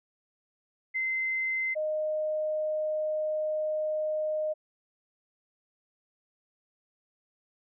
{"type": "tone pair in turn", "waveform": "sine", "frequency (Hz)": [2068, 617], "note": ["C7", "D#5"], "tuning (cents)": [-21, -15], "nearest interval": "octave + major sixth", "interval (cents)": 2094, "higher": "first", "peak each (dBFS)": -27, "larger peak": "neither", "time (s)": [[0.94, 1.75], [1.75, 4.54]], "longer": "second", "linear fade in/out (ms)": 20, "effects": []}